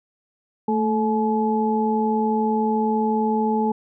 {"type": "tone cluster", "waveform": "sine", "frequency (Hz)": [221.1, 435.1, 854], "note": ["A3", "A4", "G#5"], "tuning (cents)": [9, -19, 48], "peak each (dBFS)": [-21, -24, -23], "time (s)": [0.68, 3.72], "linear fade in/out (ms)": 5, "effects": []}